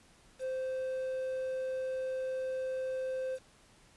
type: tone with quantisation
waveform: triangle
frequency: 520 Hz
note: C5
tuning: 11 cents flat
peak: -31 dBFS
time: 0.39-3.39 s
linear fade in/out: 50 ms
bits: 9
effects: pink hiss -62 dBFS RMS until 3.96 s + resampled to 24000 Hz